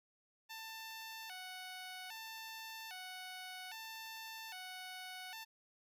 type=tone with vibrato; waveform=10% pulse; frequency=812 Hz; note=G#5; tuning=39 cents flat; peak=-38 dBFS; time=0.49-5.45 s; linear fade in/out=20 ms; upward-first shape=square; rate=0.62 Hz; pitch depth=160 cents each way; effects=none